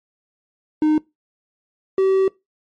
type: tone pair in turn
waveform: triangle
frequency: 307.3 / 383.3 Hz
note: D#4 / G4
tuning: -21 / -39 cents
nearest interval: major third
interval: 382 cents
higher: second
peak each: -11 dBFS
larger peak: neither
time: 0.82-0.98 / 1.98-2.28 s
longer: second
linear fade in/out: 2 ms
effects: noise-tail reverb RT60 0.2 s tail -22 dB re dry + MP3 48 kbps